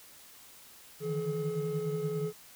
triangle tone cluster, 148 / 154.6 / 165 / 425.5 Hz, D3 / D#3 / E3 / G#4, +14 / -11 / +2 / +42 cents, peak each -39 / -36 / -35 / -31 dBFS, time 1-2.33 s, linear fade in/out 50 ms, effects white hiss -54 dBFS RMS until 2.55 s

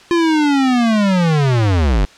square linear sweep, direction down, 347.6 to 43 Hz, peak -12 dBFS, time 0.11-2.05 s, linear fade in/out 0 ms, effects white hiss -43 dBFS RMS until 2.17 s + low-pass 5000 Hz 12 dB/octave

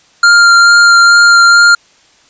square tone with vibrato, 1396 Hz, F6, 1 cent flat, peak -3 dBFS, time 0.23-1.75 s, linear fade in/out 5 ms, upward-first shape sine, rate 2.3 Hz, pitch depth 10 cents each way, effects white hiss -47 dBFS RMS until 2.29 s + resampled to 16000 Hz

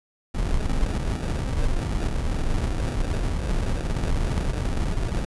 brown noise with sample-and-hold, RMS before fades -24 dBFS, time 0.34-5.25 s, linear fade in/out 5 ms, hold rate 1050 Hz, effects resampled to 24000 Hz

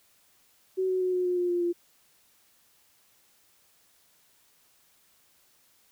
sine tone with pitch steps, 375.8 / 371.5 / 367.2 / 363 / 358.8 / 354.7 / 350.6 / 346.6 Hz, F#4 / F#4 / F#4 / F#4 / F4 / F4 / F4 / F4, +27 / +7 / -13 / -33 / +47 / +27 / +7 / -13 cents, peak -24 dBFS, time 0.77-1.73 s, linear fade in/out 20 ms, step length 120 ms, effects white hiss -64 dBFS RMS until 5.91 s

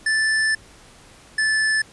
square tone pair in turn, 1757 / 1745.9 Hz, A6 / A6, -3 / -14 cents, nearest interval unison, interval 11 cents, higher first, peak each -18 dBFS, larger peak neither, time 0.06-0.55 / 1.38-1.82 s, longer first, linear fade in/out 5 ms, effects pink hiss -48 dBFS RMS until 1.92 s + resampled to 24000 Hz

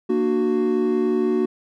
triangle chord, Bb augmented, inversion none, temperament equal with one note detuned, 233.1 / 299.3 / 370 Hz, Bb3 / D4 / F#4, 0 / +33 / 0 cents, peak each -21 / -23 / -18 dBFS, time 0.09-1.46 s, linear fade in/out 10 ms, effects none

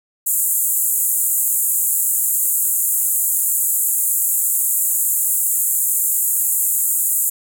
white band-pass noise, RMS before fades -18 dBFS, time 0.26-7.3 s, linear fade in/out 10 ms, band 7000 to 16000 Hz, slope 96 dB/octave, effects none

